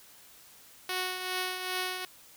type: tone with tremolo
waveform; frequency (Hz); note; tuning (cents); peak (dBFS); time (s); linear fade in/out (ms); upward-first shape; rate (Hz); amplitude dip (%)
5% pulse; 368.6; F#4; -7; -18; 0.89-2.05; 2; triangle; 2.5; 55
effects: white hiss -55 dBFS RMS until 2.36 s